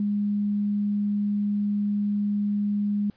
sine tone, 205.4 Hz, G#3, 19 cents flat, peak -22 dBFS, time 0-3.1 s, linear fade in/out 2 ms, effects pink hiss -63 dBFS RMS until 3.16 s + resampled to 11025 Hz

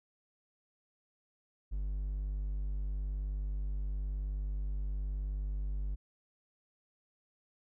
triangle tone, 49.51 Hz, G1, 18 cents sharp, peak -31 dBFS, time 1.71-5.96 s, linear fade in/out 20 ms, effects none

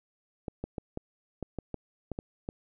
clicks, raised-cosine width 2 ms, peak -21 dBFS, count 10, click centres 0.482 / 0.64 / 0.782 / 0.974 / 1.427 / 1.587 / 1.743 / 2.117 / 2.189 / 2.489 s, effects none

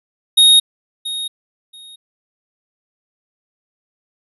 square tone with echo, 3734 Hz, A#7, 2 cents sharp, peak -7 dBFS, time 0.37-0.6 s, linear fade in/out 10 ms, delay 680 ms, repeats 2, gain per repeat -15 dB, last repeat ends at 1.96 s, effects resampled to 32000 Hz

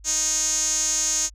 sawtooth tone with band-pass filter, 311.1 Hz, D#4, in tune, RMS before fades -23 dBFS, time 0.04-1.3 s, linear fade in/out 50 ms, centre 6600 Hz, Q 9.7, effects added 50 Hz sine -44 dBFS peak until 1.34 s

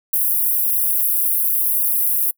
pink high-pass noise, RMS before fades -18 dBFS, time 0.13-2.31 s, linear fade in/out 5 ms, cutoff 11000 Hz, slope 48 dB/octave, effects noise-tail reverb RT60 0.1 s tail -26 dB re dry

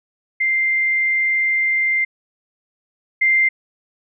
sine tone pair in turn, 2093 / 2093 Hz, C7 / C7, 0 / 0 cents, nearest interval unison, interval 0 cents, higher neither, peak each -15 / -12 dBFS, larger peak second, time 0.4-2.05 / 3.21-3.49 s, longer first, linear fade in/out 10 ms, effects none

